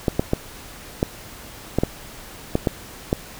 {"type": "clicks", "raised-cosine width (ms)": 2, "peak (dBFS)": -4, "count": 9, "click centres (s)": [0.082, 0.195, 0.334, 1.029, 1.786, 1.835, 2.554, 2.672, 3.129], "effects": ["pink hiss -40 dBFS RMS until 3.39 s"]}